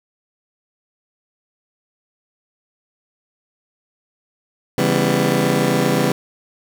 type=chord; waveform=20% pulse; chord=C# half-diminished seventh; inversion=none; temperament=just; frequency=138.59 / 166.31 / 199.57 / 249.5 Hz; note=C#3 / E3 / G3 / B3; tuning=0 / +16 / +31 / +18 cents; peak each=-16 dBFS; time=4.78-6.12 s; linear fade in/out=2 ms; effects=none